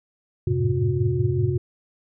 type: tone cluster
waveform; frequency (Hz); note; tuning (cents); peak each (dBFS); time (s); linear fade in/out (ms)
sine; 89 / 105.5 / 110.7 / 131.1 / 360.9; F2 / G#2 / A2 / C3 / F#4; +33 / +28 / +11 / +4 / -43; -28 / -26 / -26 / -23 / -26; 0.47-1.58; 5
effects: none